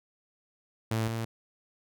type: tone pair in turn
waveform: sawtooth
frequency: 111.6 / 113.68 Hz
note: A2 / A#2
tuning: +25 / -43 cents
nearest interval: unison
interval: 32 cents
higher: second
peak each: -23 / -27 dBFS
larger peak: first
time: 0.91-1.08 / 1.08-1.25 s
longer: neither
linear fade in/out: 5 ms
effects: none